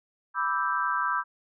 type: chord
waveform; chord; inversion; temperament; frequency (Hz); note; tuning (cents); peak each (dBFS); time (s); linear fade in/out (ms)
sine; E minor seventh; second; equal; 987.8 / 1174.7 / 1318.5 / 1568; B5 / D6 / E6 / G6; 0 / 0 / 0 / 0; -30; 0.34-1.24; 50
effects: none